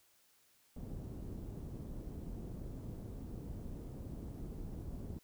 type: low-pass noise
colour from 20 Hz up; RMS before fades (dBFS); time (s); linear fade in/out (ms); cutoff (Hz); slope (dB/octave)
pink; -45; 0.76-5.19; 5; 320; 12
effects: white hiss -70 dBFS RMS until 5.23 s